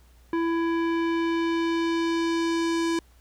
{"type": "tone with low-pass filter sweep", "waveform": "square", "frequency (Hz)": 332.8, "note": "E4", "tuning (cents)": 17, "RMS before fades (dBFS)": -25, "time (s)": [0.33, 2.99], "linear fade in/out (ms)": 2, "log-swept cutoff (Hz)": [1700, 7500], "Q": 0.96, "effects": ["added 60 Hz sine -53 dBFS peak until 3.2 s", "pink hiss -62 dBFS RMS until 3.2 s"]}